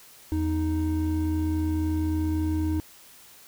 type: tone pair together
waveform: triangle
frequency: 82.6 / 311.5 Hz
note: E2 / D#4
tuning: +4 / +2 cents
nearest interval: octave + major seventh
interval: 2298 cents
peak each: -24 dBFS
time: 0.32-2.8 s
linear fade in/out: 0 ms
effects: white hiss -51 dBFS RMS until 3.47 s